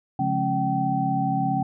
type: tone cluster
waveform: sine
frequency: 138.6 / 175.5 / 211 / 271.9 / 769 Hz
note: C#3 / F3 / G#3 / C#4 / G5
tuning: 0 / +9 / +28 / -33 / -33 cents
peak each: -28 / -29 / -31 / -28 / -24 dBFS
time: 0.19-1.63 s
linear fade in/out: 5 ms
effects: none